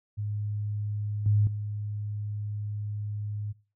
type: tone with level steps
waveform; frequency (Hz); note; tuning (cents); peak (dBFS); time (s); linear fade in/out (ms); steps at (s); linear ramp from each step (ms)
sine; 104.3; G#2; +8; -29 / -20 / -31; 0.17-3.53; 20; 1.26 / 1.47; 2
effects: noise-tail reverb RT60 0.3 s tail -18 dB re dry